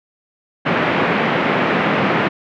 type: band-pass noise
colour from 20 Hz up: pink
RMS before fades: -17 dBFS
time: 0.65-2.29 s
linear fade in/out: 20 ms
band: 160 to 2600 Hz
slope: 24 dB/octave
effects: none